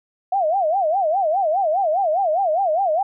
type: tone with vibrato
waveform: sine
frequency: 698.5 Hz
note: F5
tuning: in tune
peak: -16 dBFS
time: 0.32-3.03 s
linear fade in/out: 5 ms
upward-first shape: sine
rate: 4.9 Hz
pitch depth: 240 cents each way
effects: none